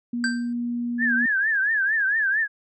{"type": "tone", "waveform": "sine", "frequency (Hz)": 239.3, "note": "A#3", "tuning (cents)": 46, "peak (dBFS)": -24, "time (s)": [0.13, 1.26], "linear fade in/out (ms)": 5}
{"type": "tone with exponential decay", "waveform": "square", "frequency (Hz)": 1567, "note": "G6", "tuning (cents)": -1, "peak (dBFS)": -20, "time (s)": [0.24, 0.53], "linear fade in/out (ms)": 1, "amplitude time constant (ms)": 62}
{"type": "tone with vibrato", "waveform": "sine", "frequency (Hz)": 1673, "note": "G#6", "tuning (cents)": 12, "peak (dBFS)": -19, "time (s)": [0.98, 2.48], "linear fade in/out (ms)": 50, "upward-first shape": "triangle", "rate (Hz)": 4.4, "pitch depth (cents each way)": 170}
{"effects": ["resampled to 22050 Hz"]}